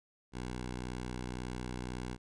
10% pulse tone, 61.9 Hz, B1, 5 cents sharp, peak -30 dBFS, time 0.32-2.18 s, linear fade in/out 50 ms, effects resampled to 22050 Hz

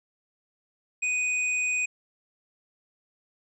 square tone, 2489 Hz, D#7, in tune, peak -25 dBFS, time 1.02-1.86 s, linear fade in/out 10 ms, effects resampled to 22050 Hz

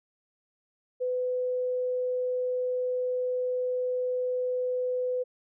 sine tone, 502 Hz, B4, 28 cents sharp, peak -26 dBFS, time 1-5.24 s, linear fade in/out 20 ms, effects none

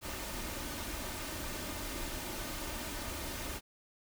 pink noise with comb filter, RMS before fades -40 dBFS, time 0.01-3.61 s, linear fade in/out 50 ms, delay 3.3 ms, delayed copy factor +0.5, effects none

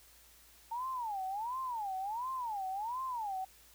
sine tone with vibrato, 889 Hz, A5, 18 cents sharp, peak -35 dBFS, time 0.71-3.45 s, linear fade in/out 10 ms, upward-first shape sine, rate 1.4 Hz, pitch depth 290 cents each way, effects added 57 Hz sine -67 dBFS peak until 3.74 s + white hiss -61 dBFS RMS until 3.74 s

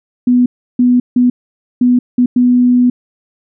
sine tone bursts at uneven times, 246.9 Hz, B3, in tune, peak -6 dBFS, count 6, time 0.27-0.46 / 0.79-1 / 1.16-1.3 / 1.81-1.99 / 2.18-2.26 / 2.36-2.9 s, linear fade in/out 5 ms, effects none

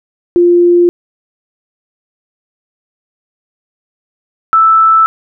sine tone pair in turn, 349.2 / 1318.4 Hz, F4 / E6, 0 / 0 cents, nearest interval octave + major seventh, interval 2300 cents, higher second, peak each -4 dBFS, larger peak neither, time 0.36-0.89 / 4.53-5.06 s, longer neither, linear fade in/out 0 ms, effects none

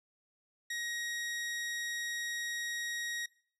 sawtooth tone, 1890 Hz, A#6, 23 cents sharp, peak -32 dBFS, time 0.7-3.26 s, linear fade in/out 5 ms, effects noise-tail reverb RT60 0.5 s tail -22 dB re dry + low-pass 10000 Hz 12 dB/octave

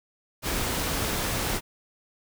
pink noise, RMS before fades -28 dBFS, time 0.42-1.61 s, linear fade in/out 50 ms, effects none

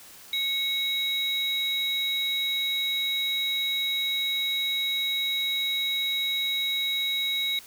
triangle tone pair together, 2200 / 3825 Hz, C#7 / A#7, -14 / +44 cents, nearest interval minor seventh, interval 958 cents, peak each -30 / -24 dBFS, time 0.33-7.59 s, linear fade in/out 2 ms, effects white hiss -48 dBFS RMS until 7.66 s

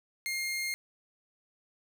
sawtooth tone, 2126 Hz, C7, 27 cents sharp, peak -28 dBFS, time 0.26-0.74 s, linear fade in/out 0 ms, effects none

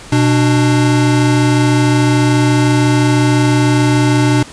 square tone pair together, 123.47 / 296.6 Hz, B2 / D4, 0 / +17 cents, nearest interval octave + minor third, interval 1517 cents, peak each -12 / -13 dBFS, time 0.12-4.43 s, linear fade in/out 5 ms, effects pink hiss -34 dBFS RMS until 4.52 s + resampled to 22050 Hz

